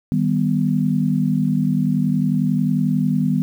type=chord; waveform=sine; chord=Eb augmented; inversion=none; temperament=equal; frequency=155.56 / 196 / 246.9 Hz; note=Eb3 / G3 / B3; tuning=0 / 0 / 0 cents; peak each=-20 dBFS; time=0.12-3.42 s; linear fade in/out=0 ms; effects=8-bit